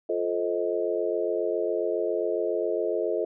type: chord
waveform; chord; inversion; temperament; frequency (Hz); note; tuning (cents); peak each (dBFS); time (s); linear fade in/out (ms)
sine; F dominant seventh; none; just; 349.2 / 436.5 / 523.8 / 628.6; F4 / A4 / C5 / Eb5; 0 / -14 / +2 / +18; -30 / -28 / -32 / -30; 0.09-3.25; 5
effects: none